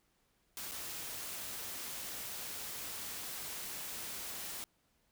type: noise with dropouts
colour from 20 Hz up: white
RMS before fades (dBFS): -43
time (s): 0.57-4.64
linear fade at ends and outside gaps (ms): 0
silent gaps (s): 0.712-0.718
effects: pink hiss -75 dBFS RMS until 5.11 s